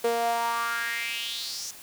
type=tone with high-pass filter sweep; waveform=sawtooth; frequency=233.1 Hz; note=A#3; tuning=in tune; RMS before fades=-29 dBFS; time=0.04-1.71 s; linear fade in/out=5 ms; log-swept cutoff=480 to 6300 Hz; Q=4.6; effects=white hiss -46 dBFS RMS until 1.82 s